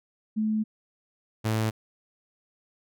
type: tone pair in turn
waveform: sine / sawtooth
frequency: 216.4 / 110.09 Hz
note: A3 / A2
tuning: -29 / +1 cents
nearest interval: octave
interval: 1170 cents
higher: first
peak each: -23 / -20 dBFS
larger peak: second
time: 0.36-0.64 / 1.44-1.71 s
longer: first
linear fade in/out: 20 ms
effects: none